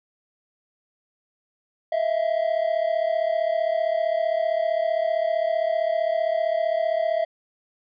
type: tone pair together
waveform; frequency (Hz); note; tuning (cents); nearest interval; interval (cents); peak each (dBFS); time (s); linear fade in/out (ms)
triangle; 640 / 675.4; D#5 / E5; +49 / +42; minor second; 93; -21 / -22; 1.92-7.25; 5
effects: resampled to 11025 Hz